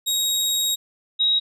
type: tone pair in turn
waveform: 25% pulse / sine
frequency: 3783 / 3809 Hz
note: A#7 / A#7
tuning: +25 / +37 cents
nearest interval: unison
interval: 12 cents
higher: second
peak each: -16 dBFS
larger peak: neither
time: 0.06-0.76 / 1.19-1.4 s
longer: first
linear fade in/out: 20 ms
effects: none